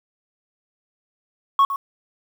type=tone with echo; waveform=sine; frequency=1103 Hz; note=C#6; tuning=9 cents flat; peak=-9 dBFS; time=1.59-1.65 s; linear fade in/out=2 ms; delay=110 ms; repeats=1; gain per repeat=-13 dB; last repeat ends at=1.76 s; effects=tanh soft clip ceiling -11 dBFS + 7-bit